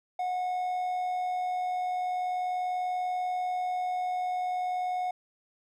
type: tone with amplitude modulation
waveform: triangle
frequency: 729 Hz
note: F#5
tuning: 26 cents flat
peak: -25 dBFS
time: 0.19-5.11 s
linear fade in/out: 5 ms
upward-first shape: sine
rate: 80.4 Hz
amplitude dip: 25%
effects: none